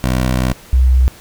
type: tone pair in turn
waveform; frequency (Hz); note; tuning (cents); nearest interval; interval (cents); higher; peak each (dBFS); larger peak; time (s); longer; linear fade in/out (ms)
15% pulse / sine; 63.2 / 63.86; B1 / C2; +41 / -41; unison; 18; second; -7; neither; 0.04-0.53 / 0.73-1.08; first; 0
effects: pink hiss -40 dBFS RMS until 1.2 s